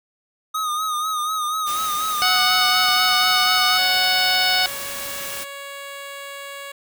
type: tone with vibrato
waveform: square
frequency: 1244.5 Hz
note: D#6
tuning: in tune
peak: -22 dBFS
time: 0.54-3.78 s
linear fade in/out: 10 ms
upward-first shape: sine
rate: 4.1 Hz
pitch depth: 52 cents each way
type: noise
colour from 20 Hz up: white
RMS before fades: -31 dBFS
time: 1.66-5.45 s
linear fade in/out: 20 ms
type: harmonic tone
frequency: 740 Hz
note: F#5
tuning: in tune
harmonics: 1 / 2 / 3 / 4 / 5 / 6 / 7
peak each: -24 / -24 / -24 / -24 / -24 / -24 / -24 dBFS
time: 2.22-4.66 s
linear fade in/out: 0 ms
type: tone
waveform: 10% pulse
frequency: 559 Hz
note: C#5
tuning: 14 cents sharp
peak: -24 dBFS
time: 3.78-6.72 s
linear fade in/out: 5 ms
effects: none